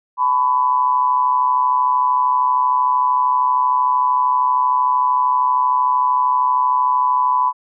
sine tone with amplitude modulation, 1000 Hz, B5, 21 cents sharp, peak -10 dBFS, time 0.17-7.53 s, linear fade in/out 50 ms, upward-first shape sine, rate 133 Hz, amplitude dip 65%, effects none

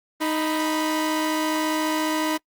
sawtooth tone pair together, 311.1 / 987.8 Hz, D#4 / B5, 0 / 0 cents, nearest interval octave + minor sixth, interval 2000 cents, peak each -19 / -24 dBFS, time 0.2-2.38 s, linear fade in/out 20 ms, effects noise-tail reverb RT60 0.1 s tail -26 dB re dry + Opus 24 kbps

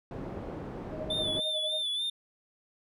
white low-pass noise, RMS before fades -39 dBFS, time 0.11-1.4 s, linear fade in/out 2 ms, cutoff 440 Hz, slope 12 dB/octave
sine tone with tremolo, 622 Hz, D#5, 1 cent flat, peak -33 dBFS, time 0.91-1.83 s, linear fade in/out 50 ms, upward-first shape sine, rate 11 Hz, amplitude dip 75%
triangle tone with vibrato, 3521 Hz, A7, in tune, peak -28 dBFS, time 1.1-2.1 s, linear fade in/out 5 ms, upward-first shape sine, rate 3.4 Hz, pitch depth 55 cents each way
effects none

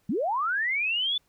sine linear sweep, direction up, 170 to 3520 Hz, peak -24 dBFS, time 0.09-1.18 s, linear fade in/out 5 ms, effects pink hiss -69 dBFS RMS until 1.28 s

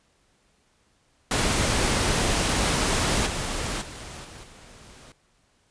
pink noise with level steps, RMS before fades -23 / -29 / -39 / -43 / -48 dBFS, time 1.31-5.12 s, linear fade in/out 2 ms, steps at 3.26 / 3.81 / 4.24 / 4.43 s, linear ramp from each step 10 ms, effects pink hiss -65 dBFS RMS until 5.7 s + resampled to 22050 Hz

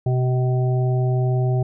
harmonic tone, 127 Hz, B2, 49 cents sharp, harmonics 1 / 3 / 5 / 6, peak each -17 / -27 / -31 / -33 dBFS, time 0.06-1.63 s, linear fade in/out 5 ms, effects none

